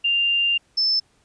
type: tone pair in turn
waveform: sine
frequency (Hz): 2792 / 5271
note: F7 / E8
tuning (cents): -1 / -1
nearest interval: major seventh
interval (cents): 1100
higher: second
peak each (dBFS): -17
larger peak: neither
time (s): 0.04-0.58 / 0.77-1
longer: first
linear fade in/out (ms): 10
effects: pink hiss -62 dBFS RMS until 1.24 s + resampled to 22050 Hz